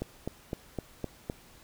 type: click train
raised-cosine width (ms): 2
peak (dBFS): -19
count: 6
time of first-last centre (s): 0.02-1.299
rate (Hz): 3.91
effects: pink hiss -56 dBFS RMS until 1.63 s